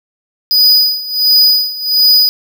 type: tone with tremolo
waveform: square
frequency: 4959 Hz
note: D#8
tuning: 7 cents flat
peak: -5 dBFS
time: 0.51-2.29 s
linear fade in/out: 0 ms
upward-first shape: sine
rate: 1.4 Hz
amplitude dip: 85%
effects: none